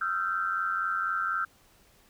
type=tone cluster; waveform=sine; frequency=1280 / 1364 / 1556 Hz; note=D#6 / F6 / G6; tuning=+49 / -41 / -13 cents; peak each=-34 / -29 / -32 dBFS; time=0.01-1.45 s; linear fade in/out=5 ms; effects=pink hiss -61 dBFS RMS until 2.09 s